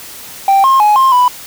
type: tone with pitch steps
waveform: triangle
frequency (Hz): 784 / 1067 / 839 / 1059 / 991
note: G5 / C6 / G#5 / C6 / B5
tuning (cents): 0 / +34 / +17 / +21 / +6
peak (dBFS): -3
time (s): 0.48-1.28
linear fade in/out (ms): 2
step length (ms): 160
effects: tanh soft clip ceiling 0 dBFS + white hiss -31 dBFS RMS until 1.46 s